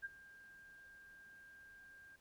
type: tone with ADSR envelope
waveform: sine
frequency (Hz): 1598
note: G6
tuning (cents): +33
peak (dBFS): -39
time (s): 0.02-2.16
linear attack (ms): 30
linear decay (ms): 25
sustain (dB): -18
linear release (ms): 5
effects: pink hiss -72 dBFS RMS until 2.2 s